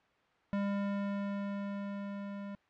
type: tone with level ramp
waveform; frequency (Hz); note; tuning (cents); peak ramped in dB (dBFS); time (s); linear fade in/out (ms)
square; 200.5; G3; +39; -31 to -41; 0.53-2.55; 0
effects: white hiss -68 dBFS RMS until 2.69 s + low-pass 2000 Hz 12 dB/octave